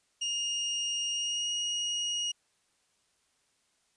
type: tone with pitch glide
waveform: 30% pulse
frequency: 2843 to 2878 Hz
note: F7 to F#7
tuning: +30 to -49 cents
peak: -27 dBFS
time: 0.21-2.32 s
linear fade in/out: 10 ms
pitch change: +21 cents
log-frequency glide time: 1.12-1.51 s
effects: white hiss -72 dBFS RMS until 3.96 s + resampled to 22050 Hz